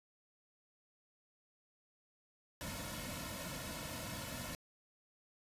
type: noise with comb filter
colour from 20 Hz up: pink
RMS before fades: -44 dBFS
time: 2.61-4.55 s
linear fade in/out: 0 ms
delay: 2.5 ms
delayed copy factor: -0.9
effects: resampled to 32000 Hz